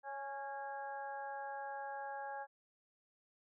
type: harmonic tone with a mistuned harmonic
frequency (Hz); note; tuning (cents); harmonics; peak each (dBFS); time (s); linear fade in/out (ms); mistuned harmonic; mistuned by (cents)
277.2; C#4; 0; 2 / 3 / 4 / 5 / 6; -49 / -43 / -57 / -57 / -50; 0.03-2.47; 50; 6; -25
effects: none